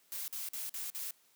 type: noise bursts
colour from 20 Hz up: blue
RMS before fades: -40 dBFS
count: 5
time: 0.12-1.108 s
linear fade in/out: 0 ms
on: 160 ms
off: 47 ms
effects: white hiss -68 dBFS RMS until 1.35 s + high-pass 150 Hz 12 dB/octave